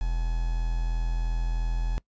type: tone with quantisation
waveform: triangle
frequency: 41.51 Hz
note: E1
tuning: 13 cents sharp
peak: -22 dBFS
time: 0.01-1.98 s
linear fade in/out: 0 ms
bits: 7
effects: noise-tail reverb RT60 0.1 s tail -22 dB re dry + resampled to 16000 Hz